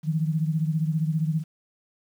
sine beating tone pair, 155.56 / 170.56 Hz, D#3 / F3, 0 / -41 cents, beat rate 15 Hz, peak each -23 / -28 dBFS, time 0.03-1.44 s, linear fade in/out 50 ms, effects 9-bit

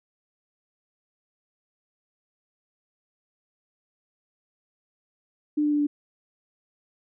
sine tone with pitch steps, 298.6 / 296.4 / 294.1 / 291.9 Hz, D4 / D4 / D4 / D4, +29 / +16 / +3 / -10 cents, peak -20 dBFS, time 5.57-5.87 s, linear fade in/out 10 ms, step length 75 ms, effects none

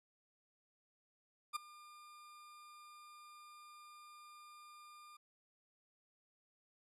40% pulse tone with ADSR envelope, 1203 Hz, D6, 41 cents sharp, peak -34 dBFS, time 1.53-5.17 s, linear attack 29 ms, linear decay 10 ms, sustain -21 dB, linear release 7 ms, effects resampled to 32000 Hz

